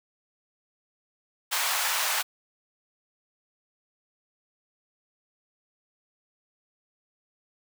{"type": "high-pass noise", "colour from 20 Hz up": "pink", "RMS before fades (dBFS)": -27, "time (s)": [1.51, 2.23], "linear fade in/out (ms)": 20, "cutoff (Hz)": 800, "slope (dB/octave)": 24, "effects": []}